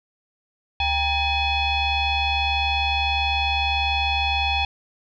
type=tone with frequency modulation; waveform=sine; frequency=1661.2 Hz; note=G#6; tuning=in tune; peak=-19 dBFS; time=0.8-4.65 s; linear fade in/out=2 ms; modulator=866 Hz; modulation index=2.3; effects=none